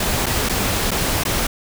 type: noise with dropouts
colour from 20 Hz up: pink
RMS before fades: -20 dBFS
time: 0-1.47 s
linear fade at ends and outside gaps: 5 ms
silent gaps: 0.26-0.264 / 0.489-0.494 / 0.908-0.914 / 1.237-1.251 s
effects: none